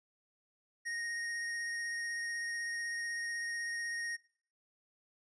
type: tone with vibrato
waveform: square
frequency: 1864.7 Hz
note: A#6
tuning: in tune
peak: -37 dBFS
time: 0.85-4.17 s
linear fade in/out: 20 ms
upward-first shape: sine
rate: 16 Hz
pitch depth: 9 cents each way
effects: noise-tail reverb RT60 0.5 s tail -21 dB re dry + resampled to 22050 Hz